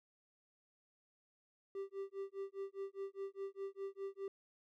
triangle tone with tremolo, 392 Hz, G4, in tune, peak -37 dBFS, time 1.75-4.28 s, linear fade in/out 2 ms, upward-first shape sine, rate 4.9 Hz, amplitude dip 100%, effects none

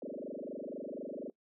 sine tone with frequency modulation, 415.3 Hz, G#4, in tune, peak -39 dBFS, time 0.02-1.3 s, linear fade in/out 2 ms, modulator 24.1 Hz, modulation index 7.8, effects noise-tail reverb RT60 0.1 s tail -21 dB re dry

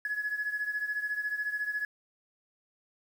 sine beating tone pair, 1689 / 1703 Hz, G#6 / G#6, +29 / +43 cents, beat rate 14 Hz, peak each -31 / -35 dBFS, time 0.05-1.85 s, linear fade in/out 2 ms, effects tanh soft clip ceiling -24 dBFS + 9-bit

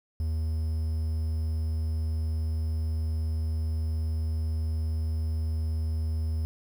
triangle tone with quantisation, 79.4 Hz, D#2, 36 cents sharp, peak -24 dBFS, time 0.2-6.45 s, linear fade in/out 0 ms, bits 9, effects none

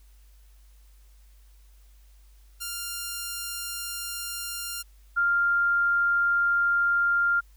5% pulse / sine tone pair in turn, 1396.9 / 1396.9 Hz, F6 / F6, 0 / 0 cents, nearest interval unison, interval 0 cents, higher neither, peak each -20 dBFS, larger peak neither, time 2.6-4.83 / 5.16-7.41 s, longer second, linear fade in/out 20 ms, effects added 50 Hz sine -51 dBFS peak until 7.56 s + white hiss -65 dBFS RMS until 7.56 s

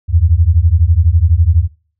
sine beating tone pair, 77.78 / 89.78 Hz, D#2 / F2, 0 / +48 cents, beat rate 12 Hz, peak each -10 dBFS, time 0.08-1.68 s, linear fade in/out 50 ms, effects noise-tail reverb RT60 0.4 s tail -19 dB re dry

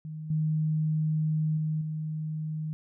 sine tone with level steps, 155.56 Hz, D#3, in tune, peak -35 / -24 / -26 / -30 dBFS, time 0.05-2.73 s, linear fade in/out 0 ms, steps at 0.3 / 1.57 / 1.81 s, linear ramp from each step 5 ms, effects none

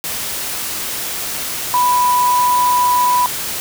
sine tone in noise, 987.8 Hz, B5, in tune, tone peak -11 dBFS, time 1.74-3.26 s, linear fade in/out 0 ms, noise white, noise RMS -23 dBFS, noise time 0.04-3.6 s, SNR +9 dB, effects none

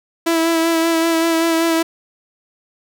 sawtooth tone with vibrato, 329.6 Hz, E4, in tune, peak -10 dBFS, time 0.26-1.83 s, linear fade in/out 10 ms, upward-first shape sine, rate 5.2 Hz, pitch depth 23 cents each way, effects none

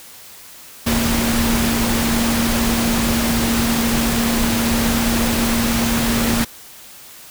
sine tone in noise, 231.8 Hz, A#3, 10 cents flat, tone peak -18 dBFS, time 0.86-6.45 s, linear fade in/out 10 ms, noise pink, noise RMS -20 dBFS, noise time 0.86-6.45 s, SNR -1 dB, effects white hiss -40 dBFS RMS until 7.3 s

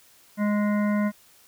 harmonic tone, 207.7 Hz, G#3, in tune, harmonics 1 / 3 / 5 / 7 / 9 / 10, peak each -21 / -31 / -35 / -38 / -40 / -41 dBFS, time 0.37-1.12 s, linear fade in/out 50 ms, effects white hiss -56 dBFS RMS until 1.47 s

